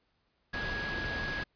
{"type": "tone in noise", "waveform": "sine", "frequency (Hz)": 1661.2, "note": "G#6", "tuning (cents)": 0, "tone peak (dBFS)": -35, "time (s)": [0.53, 1.44], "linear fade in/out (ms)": 10, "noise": "pink", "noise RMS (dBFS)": -37, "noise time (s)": [0.53, 1.44], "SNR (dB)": -1, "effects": ["pink hiss -75 dBFS RMS until 1.55 s", "resampled to 11025 Hz"]}